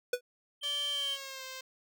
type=tone with exponential decay; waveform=square; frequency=493.2 Hz; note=B4; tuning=2 cents flat; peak=-25 dBFS; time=0.13-0.21 s; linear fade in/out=5 ms; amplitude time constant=16 ms
type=tone; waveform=triangle; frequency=3136 Hz; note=G7; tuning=in tune; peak=-30 dBFS; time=0.61-1.18 s; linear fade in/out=50 ms
type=tone with pitch glide; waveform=5% pulse; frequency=577 to 523 Hz; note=D5 to C5; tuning=-31 to -1 cents; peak=-30 dBFS; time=0.63-1.61 s; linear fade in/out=5 ms; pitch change=-170 cents; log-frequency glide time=0.91-1.44 s
effects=none